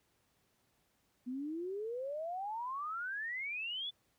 sine exponential sweep, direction up, 242.5 to 3520 Hz, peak -37 dBFS, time 1.26-3.91 s, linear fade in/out 20 ms, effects pink hiss -75 dBFS RMS until 4.18 s + high-pass 60 Hz 12 dB/octave

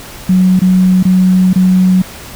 sine tone with dropouts, 185 Hz, F#3, in tune, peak -5 dBFS, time 0.29-2.02 s, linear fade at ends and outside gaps 5 ms, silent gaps 0.594-0.617 / 1.029-1.051 / 1.532-1.557 s, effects pink hiss -30 dBFS RMS until 2.35 s

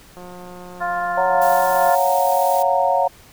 click train, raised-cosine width 1 ms, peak -25 dBFS, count 310, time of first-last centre 0.17-1.896 s, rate 179 Hz
harmonic tone, 350.4 Hz, F4, 6 cents sharp, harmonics 2 / 3 / 4 / 5, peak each -22 / -26 / -28 / -30 dBFS, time 0.8-1.96 s, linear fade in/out 20 ms
sine chord, Gb major seventh, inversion second, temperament equal with one note detuned, 554.4 / 698.5 / 740 / 924.3 Hz, Db5 / F5 / Gb5 / Bb5, 0 / 0 / 0 / -15 cents, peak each -20 dBFS, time 1.17-3.08 s, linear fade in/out 10 ms
blue noise, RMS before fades -31 dBFS, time 1.41-2.63 s, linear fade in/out 10 ms
effects pink hiss -47 dBFS RMS until 3.32 s

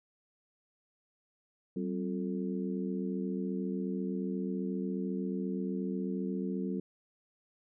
harmonic tone with a mistuned harmonic, 88.2 Hz, F2, 18 cents sharp, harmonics 2 / 3 / 4 / 5, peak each -34 / -38 / -40 / -42 dBFS, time 1.76-6.8 s, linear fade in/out 5 ms, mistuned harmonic 2, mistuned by +130 cents, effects none

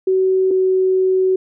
sine tone pair in turn, 377 / 375.2 Hz, F#4 / F#4, +32 / +24 cents, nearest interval unison, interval 8 cents, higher first, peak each -12 dBFS, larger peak neither, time 0.07-0.51 / 0.51-1.36 s, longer second, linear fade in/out 5 ms, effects none

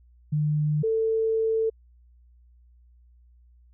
sine tone pair in turn, 150.5 / 445.3 Hz, D3 / A4, +43 / +21 cents, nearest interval octave + perfect fifth, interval 1878 cents, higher second, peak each -21 dBFS, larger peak neither, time 0.32-0.83 / 0.83-1.7 s, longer second, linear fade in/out 10 ms, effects added 60 Hz sine -53 dBFS peak until 3.73 s

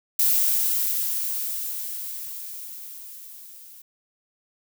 violet noise with level ramp, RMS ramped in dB -19 to -46 dBFS, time 0.19-3.82 s, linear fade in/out 5 ms, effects none

